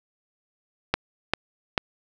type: clicks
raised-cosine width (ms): 0.3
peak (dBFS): -4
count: 3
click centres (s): 0.94 / 1.336 / 1.778
effects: none